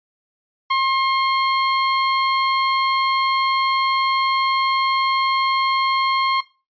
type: tone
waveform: sawtooth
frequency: 1068 Hz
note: C6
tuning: 35 cents sharp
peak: -12 dBFS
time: 0.7-6.41 s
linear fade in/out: 10 ms
effects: noise-tail reverb RT60 0.3 s tail -18 dB re dry + resampled to 11025 Hz